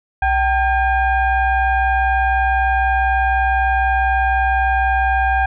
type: tone with frequency modulation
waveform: sine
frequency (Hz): 773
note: G5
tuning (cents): -24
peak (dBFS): -13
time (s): 0.22-5.46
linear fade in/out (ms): 5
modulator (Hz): 835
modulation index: 1.1
effects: none